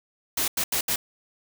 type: noise bursts at uneven times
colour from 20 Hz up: white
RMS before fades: -25 dBFS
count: 4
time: 0.37-0.48 / 0.57-0.64 / 0.72-0.81 / 0.88-0.96 s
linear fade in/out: 5 ms
effects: none